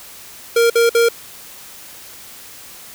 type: tone bursts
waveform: square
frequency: 466.2 Hz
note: A#4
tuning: in tune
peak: -11 dBFS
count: 3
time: 0.56-1.088 s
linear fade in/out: 5 ms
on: 140 ms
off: 54 ms
effects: white hiss -38 dBFS RMS until 2.94 s